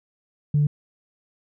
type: tone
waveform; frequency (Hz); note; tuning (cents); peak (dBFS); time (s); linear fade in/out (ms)
sine; 147.1; D3; +3; -15; 0.54-0.67; 5
effects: tanh soft clip ceiling -12 dBFS